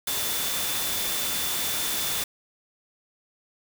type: tone in noise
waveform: sine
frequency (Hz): 3520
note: A7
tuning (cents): 0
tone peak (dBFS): -34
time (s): 0.07-2.24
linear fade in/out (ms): 5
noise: white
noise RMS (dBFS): -28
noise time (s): 0.07-2.24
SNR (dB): -9
effects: none